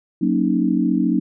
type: chord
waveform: sine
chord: D# minor seventh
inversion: first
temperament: equal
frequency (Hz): 185 / 233.1 / 277.2 / 311.1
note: F#3 / A#3 / C#4 / D#4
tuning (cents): 0 / 0 / 0 / 0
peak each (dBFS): -21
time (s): 0.21-1.2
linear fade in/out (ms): 10
effects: none